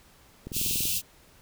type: click train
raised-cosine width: 3 ms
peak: -24 dBFS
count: 9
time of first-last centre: 0.47-0.855 s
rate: 20.8 Hz
type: band-stop noise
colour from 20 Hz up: white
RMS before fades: -28 dBFS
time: 0.52-1.02 s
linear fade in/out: 50 ms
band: 210 to 2500 Hz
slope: 96 dB/octave
effects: pink hiss -57 dBFS RMS until 1.41 s